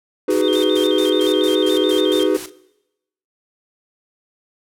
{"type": "chord", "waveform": "triangle", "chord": "G# minor seventh", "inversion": "second", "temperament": "just", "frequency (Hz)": [311.5, 373.8, 415.3, 498.4], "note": ["D#4", "F#4", "G#4", "B4"], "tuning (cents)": [2, 18, 0, 16], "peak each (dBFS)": [-18, -17, -18, -18], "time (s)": [0.28, 2.37], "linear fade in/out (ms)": 5}
{"type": "noise with tremolo", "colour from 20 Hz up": "white", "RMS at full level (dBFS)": -31, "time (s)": [0.3, 2.5], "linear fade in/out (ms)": 5, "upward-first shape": "square", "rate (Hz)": 4.4, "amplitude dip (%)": 80}
{"type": "tone with vibrato", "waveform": "sine", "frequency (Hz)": 3397, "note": "G#7", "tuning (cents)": 38, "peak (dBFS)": -23, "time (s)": [0.41, 2.28], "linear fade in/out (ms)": 50, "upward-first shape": "square", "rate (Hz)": 7, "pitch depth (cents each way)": 110}
{"effects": ["noise-tail reverb RT60 0.9 s tail -20 dB re dry", "low-pass 12000 Hz 12 dB/octave"]}